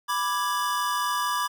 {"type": "chord", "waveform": "square", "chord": "G# diminished", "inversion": "first", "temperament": "equal", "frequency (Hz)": [987.8, 1174.7, 1661.2], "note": ["B5", "D6", "G#6"], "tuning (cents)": [0, 0, 0], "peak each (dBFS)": [-29, -28, -33], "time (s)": [0.08, 1.48], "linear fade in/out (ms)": 20, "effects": []}